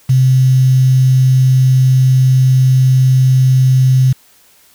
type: tone with quantisation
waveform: sine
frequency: 130 Hz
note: C3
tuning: 11 cents flat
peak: -6 dBFS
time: 0.09-4.13 s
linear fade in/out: 10 ms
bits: 5
effects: white hiss -48 dBFS RMS until 4.74 s